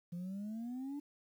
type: exponential sweep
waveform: sine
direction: up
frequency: 170 to 293.7 Hz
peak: -37 dBFS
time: 0.12-1 s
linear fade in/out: 10 ms
effects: tanh soft clip ceiling -38 dBFS + 11-bit